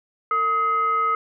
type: tone with frequency modulation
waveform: sine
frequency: 1267 Hz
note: D#6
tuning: 31 cents sharp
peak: -18 dBFS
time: 0.31-1.15 s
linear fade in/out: 2 ms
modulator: 812 Hz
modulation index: 0.38
effects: none